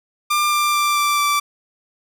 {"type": "tone with pitch steps", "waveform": "sawtooth", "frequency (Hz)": [1194, 1187.1, 1180.3, 1173.5, 1166.7], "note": ["D6", "D6", "D6", "D6", "D6"], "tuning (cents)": [28, 18, 8, -2, -12], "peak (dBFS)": -12, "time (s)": [0.3, 1.4], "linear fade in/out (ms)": 10, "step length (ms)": 220, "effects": []}